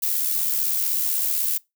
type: noise with amplitude modulation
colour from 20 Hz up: violet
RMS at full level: -21 dBFS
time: 0.02-1.58 s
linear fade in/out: 10 ms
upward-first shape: sine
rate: 76 Hz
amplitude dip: 45%
effects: noise-tail reverb RT60 0.2 s tail -23 dB re dry